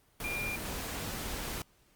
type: tone in noise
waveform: sine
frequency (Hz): 2400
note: D7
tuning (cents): +37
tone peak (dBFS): -34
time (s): 0.24-0.56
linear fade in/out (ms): 2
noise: pink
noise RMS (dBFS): -38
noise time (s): 0.2-1.62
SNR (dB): +1
effects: pink hiss -67 dBFS RMS until 1.95 s + Opus 32 kbps